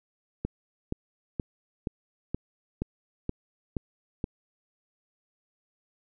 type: click train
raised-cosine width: 3 ms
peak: -16 dBFS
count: 9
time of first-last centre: 0.45-4.241 s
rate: 2.11 Hz
effects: none